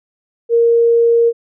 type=tone; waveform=sine; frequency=466.2 Hz; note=A#4; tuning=in tune; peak=-8 dBFS; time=0.49-1.33 s; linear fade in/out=50 ms; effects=none